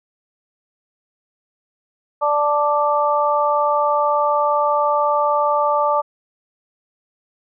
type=harmonic tone; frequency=293.7 Hz; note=D4; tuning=in tune; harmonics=2 / 3 / 4; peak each=-19 / -19 / -19 dBFS; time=2.21-6.02 s; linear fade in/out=20 ms; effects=none